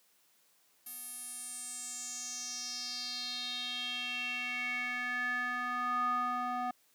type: tone with band-pass filter sweep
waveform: square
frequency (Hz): 246.9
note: B3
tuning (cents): 0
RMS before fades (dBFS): -37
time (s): 0.86-6.71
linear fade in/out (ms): 5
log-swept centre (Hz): 12000 to 930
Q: 5.5
effects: white hiss -69 dBFS RMS until 6.94 s + high-pass 150 Hz 12 dB/octave